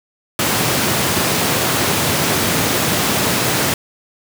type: high-pass noise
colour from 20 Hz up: pink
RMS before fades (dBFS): -17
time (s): 0.39-3.74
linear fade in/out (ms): 2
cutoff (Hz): 100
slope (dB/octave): 24
effects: none